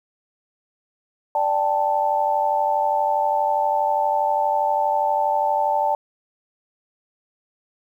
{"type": "chord", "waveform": "sine", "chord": "D suspended fourth", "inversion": "none", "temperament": "equal with one note detuned", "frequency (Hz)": [587.3, 787.6, 880], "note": ["D5", "G5", "A5"], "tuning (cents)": [0, 8, 0], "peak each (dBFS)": [-24, -23, -20], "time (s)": [1.35, 5.95], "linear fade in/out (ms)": 2, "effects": ["9-bit"]}